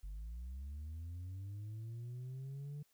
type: linear sweep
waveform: sine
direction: up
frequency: 46.97 to 147.9 Hz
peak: -40 dBFS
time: 0.03-2.83 s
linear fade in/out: 10 ms
effects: tanh soft clip ceiling -42 dBFS + white hiss -75 dBFS RMS until 2.93 s